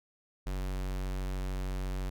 square tone, 46.87 Hz, F#1, 23 cents sharp, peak -33 dBFS, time 0.46-2.1 s, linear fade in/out 10 ms, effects none

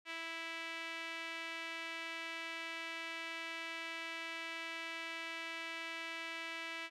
sawtooth tone with band-pass filter, 329.6 Hz, E4, in tune, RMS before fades -44 dBFS, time 0.05-6.9 s, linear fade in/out 50 ms, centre 2400 Hz, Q 2.2, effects none

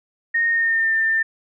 sine tone with pitch glide, 1851 to 1794.2 Hz, A#6 to A6, -13 to +33 cents, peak -16 dBFS, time 0.34-1.23 s, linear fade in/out 10 ms, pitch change -54 cents, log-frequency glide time 0.49-0.94 s, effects none

